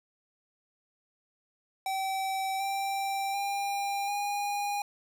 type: tone with pitch steps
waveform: square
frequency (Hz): 770 / 784.8 / 799.9 / 815.3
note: G5 / G5 / G5 / G#5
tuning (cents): -31 / +2 / +35 / -32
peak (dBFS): -30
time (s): 1.86-4.82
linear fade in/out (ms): 2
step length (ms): 740
effects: none